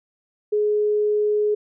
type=tone; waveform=sine; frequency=420 Hz; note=G#4; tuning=19 cents sharp; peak=-17 dBFS; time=0.52-1.55 s; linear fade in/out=10 ms; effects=none